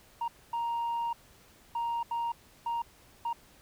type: tone bursts at uneven times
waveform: sine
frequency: 935 Hz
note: A#5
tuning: 5 cents sharp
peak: -27 dBFS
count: 6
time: 0.21-0.28 / 0.53-1.13 / 1.75-2.03 / 2.11-2.32 / 2.66-2.82 / 3.25-3.33 s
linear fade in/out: 5 ms
effects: tanh soft clip ceiling -28 dBFS + pink hiss -59 dBFS RMS until 3.61 s